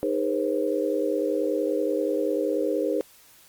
sine tone cluster, 310.5 / 408 / 483.6 / 534 Hz, D#4 / G#4 / B4 / C5, -3 / -31 / -36 / +35 cents, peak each -28 dBFS, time 0.03-3.01 s, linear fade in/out 0 ms, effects white hiss -54 dBFS RMS until 3.48 s + Opus 32 kbps

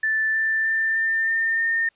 sine tone with pitch steps, 1760 / 1772.2 / 1784.6 / 1797 / 1809.5 / 1822.1 Hz, A6 / A6 / A6 / A6 / A6 / A#6, 0 / +12 / +24 / +36 / +48 / -40 cents, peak -19 dBFS, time 0.03-1.89 s, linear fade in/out 5 ms, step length 310 ms, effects white hiss -63 dBFS RMS until 1.95 s + resampled to 8000 Hz

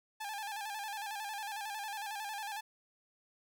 sawtooth tone with vibrato, 837 Hz, G#5, 13 cents sharp, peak -35 dBFS, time 0.2-2.61 s, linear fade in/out 10 ms, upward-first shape square, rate 11 Hz, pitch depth 68 cents each way, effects none

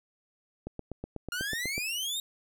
click train, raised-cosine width 2 ms, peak -23 dBFS, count 10, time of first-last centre 0.67-1.78 s, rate 8.11 Hz
sawtooth exponential sweep, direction up, 1400 to 3798 Hz, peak -28 dBFS, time 1.32-2.2 s, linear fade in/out 2 ms
effects none

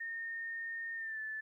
sine tone with pitch glide, 1832 to 1748.3 Hz, A#6 to A6, -31 to -12 cents, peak -38 dBFS, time 0-1.41 s, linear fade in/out 10 ms, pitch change -81 cents, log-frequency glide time 0.95-1.2 s, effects 13-bit

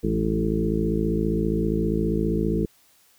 harmonic tone with a mistuned harmonic, 55 Hz, A1, in tune, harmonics 1 / 2 / 3 / 4 / 5 / 6 / 7 / 8, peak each -28 / -35 / -27 / -27 / -36 / -27 / -32 / -29 dBFS, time 0.03-2.66 s, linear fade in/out 10 ms, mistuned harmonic 4, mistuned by -33 cents, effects white hiss -59 dBFS RMS until 3.18 s

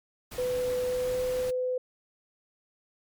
pink noise, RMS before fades -41 dBFS, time 0.31-1.51 s, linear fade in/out 10 ms
sine tone with pitch glide, 500 to 505.5 Hz, B4 to B4, +21 to +40 cents, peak -26 dBFS, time 0.38-1.78 s, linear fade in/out 5 ms, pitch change +19 cents, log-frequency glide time 0.84-1.24 s
effects MP3 96 kbps

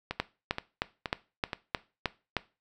two click trains, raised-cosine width 0.3 ms, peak -16 / -11 dBFS, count 4 / 8, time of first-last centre 0.11-1.532 / 0.2-2.367 s, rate 2.11 / 3.23 Hz, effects noise-tail reverb RT60 0.3 s tail -18 dB re dry

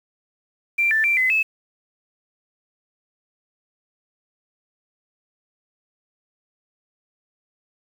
sine tone with pitch steps, 2361 / 1767 / 2354 / 2033 / 2602 Hz, D7 / A6 / D7 / B6 / E7, +9 / +7 / +3 / +50 / -23 cents, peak -16 dBFS, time 0.78-1.43 s, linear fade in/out 10 ms, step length 130 ms, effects 7-bit

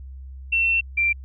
sine tone pair in turn, 2702 / 2360 Hz, E7 / D7, +42 / +8 cents, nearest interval major second, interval 234 cents, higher first, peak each -17 / -17 dBFS, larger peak neither, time 0.52-0.81 / 0.97-1.13 s, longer first, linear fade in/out 10 ms, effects added 66 Hz sine -35 dBFS peak until 1.24 s

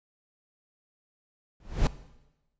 brown noise with exponential growth, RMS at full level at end -17 dBFS, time 1.6-1.87 s, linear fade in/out 2 ms, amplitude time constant 58 ms, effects noise-tail reverb RT60 1.0 s tail -17 dB re dry + resampled to 16000 Hz

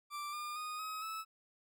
40% pulse tone with pitch steps, 1174.7 / 1205.6 / 1237.4 / 1270 / 1303.4 Hz, D6 / D6 / D#6 / D#6 / E6, 0 / +45 / -10 / +35 / -20 cents, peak -39 dBFS, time 0.1-1.25 s, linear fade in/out 50 ms, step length 230 ms, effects none

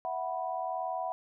sine chord, E suspended second, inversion none, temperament equal with one note detuned, 659.3 / 740 / 983.2 Hz, E5 / F#5 / B5, 0 / 0 / -8 cents, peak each -37 / -34 / -38 dBFS, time 0.05-1.12 s, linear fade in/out 0 ms, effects none

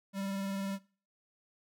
square tone with vibrato, 196 Hz, G3, in tune, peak -35 dBFS, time 0.13-0.79 s, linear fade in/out 50 ms, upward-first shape sine, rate 20 Hz, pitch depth 28 cents each way, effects noise-tail reverb RT60 0.4 s tail -21 dB re dry

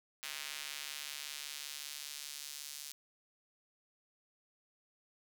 square tone with high-pass filter sweep, 72.6 Hz, D2, 19 cents flat, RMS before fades -45 dBFS, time 0.23-2.92 s, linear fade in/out 0 ms, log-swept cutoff 2400 to 5100 Hz, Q 0.93, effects none

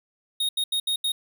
square tone bursts at uneven times, 3729 Hz, A#7, in tune, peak -23 dBFS, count 5, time 0.4-0.49 / 0.57-0.64 / 0.72-0.8 / 0.87-0.96 / 1.04-1.12 s, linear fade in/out 5 ms, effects none

